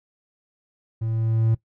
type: tone with level ramp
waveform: triangle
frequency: 112.4 Hz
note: A2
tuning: 37 cents sharp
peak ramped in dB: -22 to -14 dBFS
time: 1.01-1.55 s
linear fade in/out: 10 ms
effects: noise-tail reverb RT60 0.1 s tail -18 dB re dry